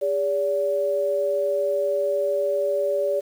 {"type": "tone pair together", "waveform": "sine", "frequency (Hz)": [406.1, 573.4], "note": ["G#4", "D5"], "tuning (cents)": [-39, -42], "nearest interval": "tritone", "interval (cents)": 597, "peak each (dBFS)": [-26, -21], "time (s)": [0.01, 3.21], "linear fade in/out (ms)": 20, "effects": ["8-bit"]}